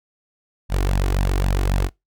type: tone with flanger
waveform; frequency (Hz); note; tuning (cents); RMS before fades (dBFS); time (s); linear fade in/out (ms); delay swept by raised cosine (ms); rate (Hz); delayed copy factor
sawtooth; 47.18; F#1; +34; -19; 0.69-1.9; 50; 1.1 to 2.8; 3.8; +0.65
effects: noise-tail reverb RT60 0.2 s tail -25 dB re dry